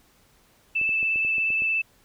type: tone with vibrato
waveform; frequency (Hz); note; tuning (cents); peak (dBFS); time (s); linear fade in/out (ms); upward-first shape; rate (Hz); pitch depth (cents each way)
sine; 2637; E7; 0; -21; 0.75-1.82; 10; triangle; 17; 15
type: clicks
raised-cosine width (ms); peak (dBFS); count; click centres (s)
2; -29; 8; 0.814 / 0.892 / 1.029 / 1.159 / 1.249 / 1.382 / 1.504 / 1.621
effects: pink hiss -60 dBFS RMS until 2.04 s